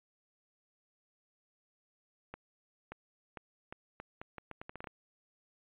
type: accelerating click train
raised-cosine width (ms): 0.5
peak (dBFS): -28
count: 14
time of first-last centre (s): 2.34-4.872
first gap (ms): 580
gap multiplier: 0.78
effects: resampled to 8000 Hz